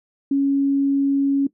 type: tone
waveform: sine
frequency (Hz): 277.2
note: C#4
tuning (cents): 0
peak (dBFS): -15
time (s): 0.31-1.47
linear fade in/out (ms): 5
effects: noise-tail reverb RT60 0.1 s tail -18 dB re dry